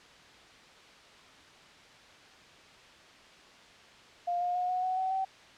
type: tone with pitch steps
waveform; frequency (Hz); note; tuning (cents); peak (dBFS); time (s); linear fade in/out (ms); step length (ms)
sine; 702 / 712.2 / 722.6 / 733.1 / 743.7 / 754.6 / 765.5; F5 / F5 / F#5 / F#5 / F#5 / F#5 / G5; +9 / +34 / -41 / -16 / +9 / +34 / -41; -28; 4.27-5.25; 10; 140
effects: white hiss -54 dBFS RMS until 5.57 s + low-pass 4000 Hz 12 dB/octave